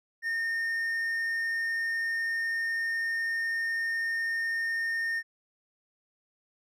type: tone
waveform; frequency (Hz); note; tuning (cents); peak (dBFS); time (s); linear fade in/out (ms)
triangle; 1828; A#6; -34; -26; 0.22-5.23; 50
effects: none